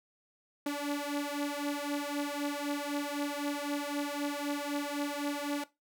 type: beating tone pair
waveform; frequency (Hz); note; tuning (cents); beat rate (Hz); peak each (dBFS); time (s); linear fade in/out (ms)
sawtooth; 286.7 / 290.6; D4 / D4; -42 / -18; 3.9; -31; 0.66-5.64; 5
effects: noise-tail reverb RT60 0.2 s tail -17 dB re dry